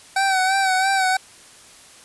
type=tone with vibrato; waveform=25% pulse; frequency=764 Hz; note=G5; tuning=45 cents flat; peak=-13 dBFS; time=0.16-1.17 s; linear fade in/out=5 ms; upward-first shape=sine; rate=3 Hz; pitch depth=45 cents each way; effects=white hiss -46 dBFS RMS until 2.04 s + resampled to 24000 Hz